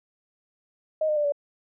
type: tone with pitch steps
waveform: sine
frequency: 625 / 607.9 / 591.3 / 575.1 Hz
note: D#5 / D#5 / D5 / D5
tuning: +8 / -40 / +12 / -36 cents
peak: -21 dBFS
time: 1.01-1.322 s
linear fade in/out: 5 ms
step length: 78 ms
effects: none